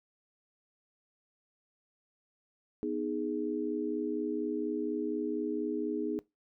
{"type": "chord", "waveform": "sine", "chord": "G# minor", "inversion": "first", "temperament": "equal", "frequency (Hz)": [246.9, 311.1, 415.3], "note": ["B3", "D#4", "G#4"], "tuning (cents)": [0, 0, 0], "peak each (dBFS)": [-37, -34, -35], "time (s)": [2.83, 6.19], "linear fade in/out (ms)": 0, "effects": ["noise-tail reverb RT60 0.2 s tail -21 dB re dry"]}